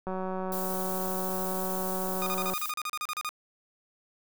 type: click train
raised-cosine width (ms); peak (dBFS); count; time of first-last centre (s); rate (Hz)
1; -21; 462; 0.07-2.535; 187
type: noise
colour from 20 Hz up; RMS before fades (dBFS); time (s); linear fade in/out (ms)
violet; -36; 0.52-2.71; 2
type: tone bursts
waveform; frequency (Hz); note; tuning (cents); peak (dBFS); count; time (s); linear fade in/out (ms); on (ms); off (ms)
sawtooth; 1227; D#6; -25; -27; 14; 2.22-3.291; 0; 44; 35
effects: none